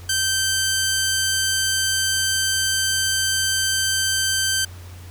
10% pulse tone, 1555 Hz, G6, 14 cents flat, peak -10 dBFS, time 0.09-4.65 s, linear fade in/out 5 ms, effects added 89 Hz sine -36 dBFS peak until 5.1 s + pink hiss -46 dBFS RMS until 5.1 s

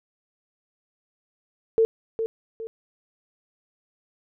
sine tone with echo, 448.7 Hz, A4, 34 cents sharp, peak -15 dBFS, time 1.78-1.85 s, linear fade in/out 0 ms, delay 410 ms, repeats 2, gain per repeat -8 dB, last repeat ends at 2.67 s, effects none

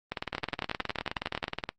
two click trains, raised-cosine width 0.3 ms, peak -15 / -13 dBFS, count 31 / 13, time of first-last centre 0.12-1.691 / 0.35-1.441 s, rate 19.1 / 11 Hz, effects noise-tail reverb RT60 0.1 s tail -24 dB re dry + Opus 24 kbps

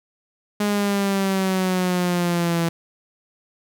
sawtooth exponential sweep, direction down, 207.7 to 166.6 Hz, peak -15 dBFS, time 0.6-2.69 s, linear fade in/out 5 ms, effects none

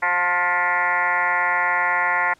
sine tone with frequency modulation, 1414 Hz, F6, 21 cents sharp, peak -17 dBFS, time 0.02-2.34 s, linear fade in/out 10 ms, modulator 176 Hz, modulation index 3.9, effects pink hiss -56 dBFS RMS until 2.39 s + low-pass 9000 Hz 12 dB/octave

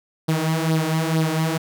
sawtooth tone with flanger, 160 Hz, D#3, 49 cents sharp, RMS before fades -21 dBFS, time 0.28-1.58 s, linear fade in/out 10 ms, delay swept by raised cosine 0.2 to 5.3 ms, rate 2.2 Hz, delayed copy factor +0.65, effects none

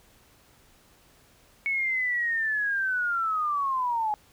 sine linear sweep, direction down, 2217 to 830.6 Hz, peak -24 dBFS, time 1.66-4.14 s, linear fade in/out 0 ms, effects pink hiss -59 dBFS RMS until 4.32 s

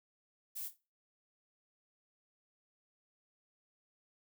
violet noise with echo, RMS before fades -42 dBFS, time 0.55-0.69 s, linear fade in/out 20 ms, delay 27 ms, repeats 3, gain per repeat -10 dB, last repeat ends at 0.771 s, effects noise-tail reverb RT60 0.3 s tail -19 dB re dry

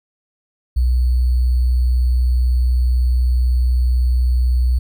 sine tone with sample-and-hold, 62 Hz, B1, 7 cents sharp, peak -12 dBFS, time 0.76-4.79 s, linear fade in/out 10 ms, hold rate 4410 Hz, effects none

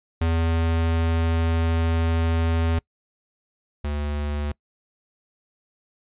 square tone pair in turn, 82.41 / 73.42 Hz, E2 / D2, 0 / 0 cents, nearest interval major second, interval 200 cents, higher first, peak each -20 / -25 dBFS, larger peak first, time 0.21-2.79 / 3.84-4.52 s, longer first, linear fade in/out 5 ms, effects noise-tail reverb RT60 0.1 s tail -25 dB re dry + resampled to 8000 Hz

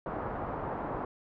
white low-pass noise, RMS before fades -36 dBFS, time 0.06-1.05 s, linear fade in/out 2 ms, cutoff 1100 Hz, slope 24 dB/octave, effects none

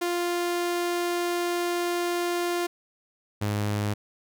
sawtooth tone pair in turn, 349.2 / 103.82 Hz, F4 / G#2, 0 / 0 cents, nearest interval octave + major sixth, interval 2100 cents, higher first, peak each -21 dBFS, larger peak neither, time 0.01-2.67 / 3.41-3.94 s, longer first, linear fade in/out 10 ms, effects none

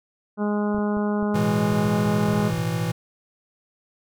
harmonic tone, 207.7 Hz, G#3, in tune, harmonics 1 / 2 / 3 / 4 / 5 / 6 / 7, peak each -22 / -28 / -32 / -34 / -36 / -38 / -39 dBFS, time 0.37-2.52 s, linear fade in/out 50 ms
clicks, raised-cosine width 5 ms, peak -26 dBFS, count 12, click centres 0.747 / 0.783 / 0.97 / 1.228 / 1.727 / 1.86 / 2.061 / 2.289 / 2.339 / 2.394 / 2.536 / 2.583 s
square chord, A suspended second, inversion none, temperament equal, 110 / 123.47 / 164.81 Hz, A2 / B2 / E3, 0 / 0 / 0 cents, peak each -29 / -30 / -26 dBFS, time 1.34-2.92 s, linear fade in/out 10 ms
effects none

